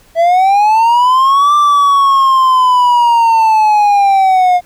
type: linear two-way sweep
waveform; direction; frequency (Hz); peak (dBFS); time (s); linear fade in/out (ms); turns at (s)
triangle; up then down; 654 to 1182 to 709; -4; 0.15-4.61; 50; 1.55
effects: pink hiss -47 dBFS RMS until 4.65 s